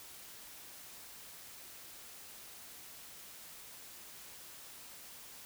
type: silence
effects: white hiss -52 dBFS RMS until 5.45 s